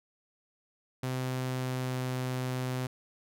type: tone with pitch glide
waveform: sawtooth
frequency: 128.7 to 127.81 Hz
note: C3 to C3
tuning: -28 to -40 cents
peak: -27 dBFS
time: 1.03-2.87 s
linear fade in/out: 5 ms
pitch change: -12 cents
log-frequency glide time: 1.43-2.07 s
effects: none